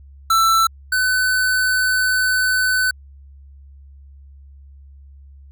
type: tone pair in turn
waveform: square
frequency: 1332 / 1508.2 Hz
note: E6 / F#6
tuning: +18 / +33 cents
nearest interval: major second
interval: 215 cents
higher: second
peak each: -13 / -16 dBFS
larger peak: first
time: 0.3-0.67 / 0.92-2.91 s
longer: second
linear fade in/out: 5 ms
effects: added 69 Hz sine -40 dBFS peak until 5.51 s